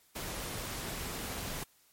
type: noise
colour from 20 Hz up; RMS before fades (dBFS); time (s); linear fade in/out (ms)
pink; -39; 0.15-1.64; 10
effects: white hiss -66 dBFS RMS until 1.92 s + MP3 64 kbps